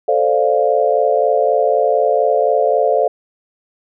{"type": "chord", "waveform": "sine", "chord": "D minor seventh", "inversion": "second", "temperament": "equal", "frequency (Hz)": [440, 523.3, 587.3, 698.5], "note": ["A4", "C5", "D5", "F5"], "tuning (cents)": [0, 0, 0, 0], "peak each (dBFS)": -17, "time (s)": [0.08, 3.08], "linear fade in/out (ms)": 5, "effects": []}